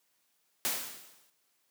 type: noise with exponential decay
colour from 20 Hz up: white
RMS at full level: -29 dBFS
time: 0.65-1.3 s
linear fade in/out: 0 ms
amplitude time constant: 140 ms
effects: white hiss -74 dBFS RMS until 1.7 s + high-pass 150 Hz 12 dB/octave